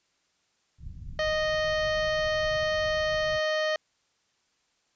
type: low-pass noise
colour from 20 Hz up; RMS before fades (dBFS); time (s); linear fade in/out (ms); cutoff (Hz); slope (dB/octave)
pink; -41; 0.78-3.4; 50; 160; 24
type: harmonic tone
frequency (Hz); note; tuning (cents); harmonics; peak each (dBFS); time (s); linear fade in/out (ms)
620; D#5; -6; 1 / 2 / 3 / 4 / 5 / 6 / 7 / 8 / 9 / 10; -26 / -36 / -31 / -44 / -37 / -47 / -40 / -50 / -48 / -51; 1.19-3.76; 2
effects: white hiss -71 dBFS RMS until 4.95 s + resampled to 16000 Hz